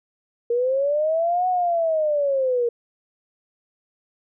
sine linear two-way sweep, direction up then down, 466.2 to 740 to 466.2 Hz, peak -18 dBFS, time 0.5-2.69 s, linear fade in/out 5 ms, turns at 1.48 s, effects none

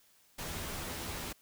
pink noise with comb filter, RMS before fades -40 dBFS, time 0.38-1.33 s, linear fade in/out 10 ms, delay 12 ms, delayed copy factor +0.6, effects white hiss -66 dBFS RMS until 1.41 s

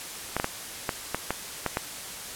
clicks, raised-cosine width 0.5 ms, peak -10 dBFS, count 8, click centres 0.366 / 0.399 / 0.444 / 0.892 / 1.146 / 1.306 / 1.663 / 1.771 s, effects white hiss -38 dBFS RMS until 2.35 s + low-pass 12000 Hz 12 dB/octave

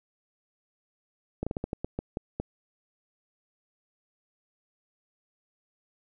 slowing click train, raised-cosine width 2 ms, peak -17 dBFS, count 10, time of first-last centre 1.43-2.4 s, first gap 36 ms, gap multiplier 1.26, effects none

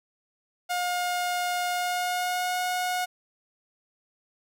sawtooth tone with pitch glide, 714 to 726.1 Hz, F5 to F#5, +38 to -33 cents, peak -22 dBFS, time 0.69-3.06 s, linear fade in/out 20 ms, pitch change +29 cents, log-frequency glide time 1.69-2.6 s, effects none

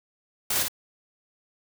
white noise with echo, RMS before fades -26 dBFS, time 0.5-0.63 s, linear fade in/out 5 ms, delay 53 ms, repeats 1, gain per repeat -3 dB, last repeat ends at 0.683 s, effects none

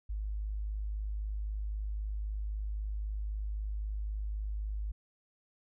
sine tone, 51.91 Hz, G#1, in tune, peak -33 dBFS, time 0.09-4.92 s, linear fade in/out 10 ms, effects none

